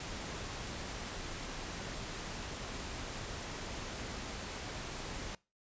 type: noise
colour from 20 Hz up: pink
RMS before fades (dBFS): -42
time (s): 0-5.35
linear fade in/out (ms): 2
effects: noise-tail reverb RT60 0.3 s tail -24 dB re dry + resampled to 16000 Hz